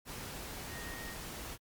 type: tone in noise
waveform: sine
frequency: 1864.7 Hz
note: A#6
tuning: in tune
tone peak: -47 dBFS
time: 0.68-1.17 s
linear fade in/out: 50 ms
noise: pink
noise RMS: -44 dBFS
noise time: 0.05-1.58 s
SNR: -6 dB
effects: Opus 48 kbps